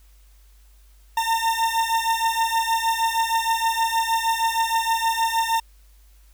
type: beating tone pair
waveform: 40% pulse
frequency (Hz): 905 / 911.4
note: A5 / A#5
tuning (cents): +48 / -39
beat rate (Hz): 6.4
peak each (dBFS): -22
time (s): 1.17-5.6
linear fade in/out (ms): 5
effects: added 50 Hz sine -49 dBFS peak until 6.33 s + white hiss -61 dBFS RMS until 6.33 s